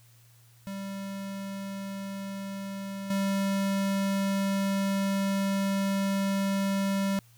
square tone with level steps, 196 Hz, G3, in tune, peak -35 / -26 dBFS, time 0.67-7.19 s, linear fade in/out 0 ms, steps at 3.1 s, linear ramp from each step 5 ms, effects added 117 Hz sine -56 dBFS peak until 7.37 s + white hiss -62 dBFS RMS until 7.37 s

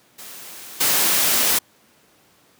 white noise with level steps, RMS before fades -38 / -18 dBFS, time 0.18-1.59 s, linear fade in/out 10 ms, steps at 0.8 s, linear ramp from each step 10 ms, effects pink hiss -56 dBFS RMS until 2.59 s + high-pass 150 Hz 12 dB/octave

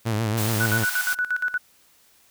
sawtooth tone with vibrato, 110 Hz, A2, in tune, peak -18 dBFS, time 0.05-0.85 s, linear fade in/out 20 ms, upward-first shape sine, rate 7.2 Hz, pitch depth 86 cents each way
white high-pass noise, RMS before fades -30 dBFS, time 0.37-1.15 s, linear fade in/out 10 ms, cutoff 700 Hz, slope 96 dB/octave
sine tone with tremolo, 1480 Hz, F#6, in tune, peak -20 dBFS, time 0.6-1.58 s, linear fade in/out 10 ms, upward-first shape square, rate 8.5 Hz, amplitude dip 80%
effects white hiss -58 dBFS RMS until 2.3 s

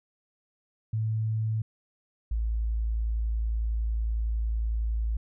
sine tone pair in turn, 110 / 55.45 Hz, A2 / A1, 0 / +14 cents, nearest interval octave, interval 1186 cents, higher first, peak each -25 dBFS, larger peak neither, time 0.93-1.62 / 2.31-5.17 s, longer second, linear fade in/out 5 ms, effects none

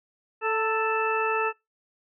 harmonic tone with a mistuned harmonic, 440 Hz, A4, in tune, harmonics 1 / 2 / 3 / 4 / 6, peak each -27 / -29 / -28 / -33 / -31 dBFS, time 0.41-1.53 s, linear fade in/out 50 ms, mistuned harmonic 2, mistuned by +25 cents, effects noise-tail reverb RT60 0.2 s tail -23 dB re dry

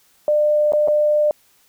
sine tone with dropouts, 599 Hz, D5, 34 cents sharp, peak -13 dBFS, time 0.28-1.31 s, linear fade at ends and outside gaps 1 ms, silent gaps 0.722-0.734 / 0.876-0.883 s, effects white hiss -57 dBFS RMS until 1.68 s

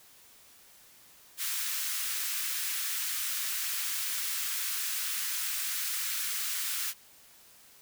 white high-pass noise, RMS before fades -33 dBFS, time 1.37-6.94 s, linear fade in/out 50 ms, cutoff 1300 Hz, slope 24 dB/octave, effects white hiss -57 dBFS RMS until 7.81 s

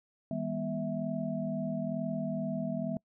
sine tone cluster, 159.4 / 200.4 / 242.6 / 653 Hz, D#3 / G3 / B3 / E5, +42 / +38 / -31 / -17 cents, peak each -38 / -36 / -36 / -37 dBFS, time 0.31-2.97 s, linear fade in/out 2 ms, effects noise-tail reverb RT60 0.1 s tail -26 dB re dry

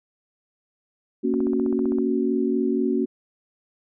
sine chord, F# major, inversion first, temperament equal, 233.1 / 277.2 / 370 Hz, A#3 / C#4 / F#4, 0 / 0 / 0 cents, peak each -24 dBFS, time 1.23-3.06 s, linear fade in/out 20 ms
click train, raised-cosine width 1 ms, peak -24 dBFS, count 11, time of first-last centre 1.34-1.985 s, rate 15.5 Hz
effects none

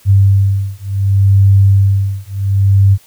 sine beating tone pair, 98 / 98.68 Hz, G2 / G2, 0 / +12 cents, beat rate 0.68 Hz, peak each -10 dBFS, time 0.05-2.98 s, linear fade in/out 50 ms, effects white hiss -46 dBFS RMS until 3.06 s

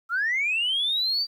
sine linear sweep, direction up, 1309 to 4700 Hz, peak -21 dBFS, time 0.09-1.27 s, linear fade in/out 50 ms, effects tanh soft clip ceiling -18 dBFS + 10-bit

